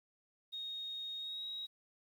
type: tone with pitch glide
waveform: sine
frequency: 3729 to 3812 Hz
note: A#7 to A#7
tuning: 0 to +38 cents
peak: -40 dBFS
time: 0.52-1.67 s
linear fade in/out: 20 ms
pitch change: +38 cents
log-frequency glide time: 1.18-1.44 s
effects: 11-bit